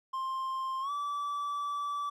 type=tone with pitch glide; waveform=triangle; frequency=1054 to 1156.1 Hz; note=C6 to D6; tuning=+12 to -28 cents; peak=-30 dBFS; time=0.13-2.1 s; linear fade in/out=10 ms; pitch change=+160 cents; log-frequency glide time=0.81-0.91 s; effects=none